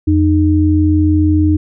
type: tone pair together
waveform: sine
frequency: 86.5 / 306.7 Hz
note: F2 / D#4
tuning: -16 / -25 cents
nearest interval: octave + minor seventh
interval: 2191 cents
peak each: -11 dBFS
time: 0.07-1.57 s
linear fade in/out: 10 ms
effects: none